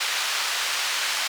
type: band-pass noise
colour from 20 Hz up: white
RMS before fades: -26 dBFS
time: 0-1.28 s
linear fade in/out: 10 ms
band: 980 to 4500 Hz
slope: 12 dB/octave
effects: none